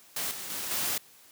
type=noise with level steps; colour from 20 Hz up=white; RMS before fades=-32 / -39 / -35 / -30 dBFS; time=0.16-0.98 s; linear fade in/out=5 ms; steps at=0.31 / 0.5 / 0.71 s; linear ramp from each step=2 ms; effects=white hiss -56 dBFS RMS until 1.31 s + high-pass 100 Hz 12 dB/octave